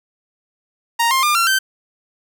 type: tone with pitch steps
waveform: sawtooth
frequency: 932.3 / 1058.6 / 1202.1 / 1365 / 1549.9 Hz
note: A#5 / C6 / D6 / F6 / G6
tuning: 0 / +20 / +40 / -40 / -20 cents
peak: -10 dBFS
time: 0.99-1.59 s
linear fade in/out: 10 ms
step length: 120 ms
effects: none